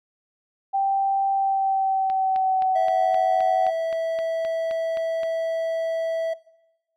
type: tone with pitch glide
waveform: sine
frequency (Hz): 783 to 748.5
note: G5 to F#5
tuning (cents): -2 to +20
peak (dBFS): -19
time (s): 0.73-3.71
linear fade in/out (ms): 20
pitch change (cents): -78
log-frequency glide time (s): 1.32-2.95
type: click train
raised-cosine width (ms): 0.3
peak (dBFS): -22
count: 13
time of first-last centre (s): 2.1-5.233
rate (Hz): 3.83
type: tone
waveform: triangle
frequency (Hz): 655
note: E5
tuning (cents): -11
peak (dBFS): -20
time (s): 2.75-6.34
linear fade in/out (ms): 10
effects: noise-tail reverb RT60 1.0 s tail -20 dB re dry